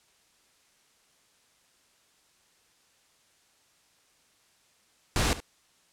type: noise with echo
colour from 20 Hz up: pink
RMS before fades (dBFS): -25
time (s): 5.16-5.33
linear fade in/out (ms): 0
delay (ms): 72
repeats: 1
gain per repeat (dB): -15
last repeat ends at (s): 5.402
effects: white hiss -65 dBFS RMS until 5.92 s + low-pass 9000 Hz 12 dB/octave